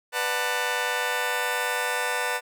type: chord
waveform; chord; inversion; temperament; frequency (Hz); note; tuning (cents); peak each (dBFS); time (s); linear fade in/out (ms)
15% pulse; B minor seventh; none; just; 493.9 / 592.7 / 740.8 / 889; B4 / D5 / F#5 / A5; 0 / +16 / +2 / +18; -23 / -27 / -26 / -24; 0.12-2.41; 50
effects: none